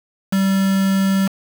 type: tone with quantisation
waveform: triangle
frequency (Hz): 193.6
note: G3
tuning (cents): -21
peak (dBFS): -12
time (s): 0.32-1.28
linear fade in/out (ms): 10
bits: 4
effects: none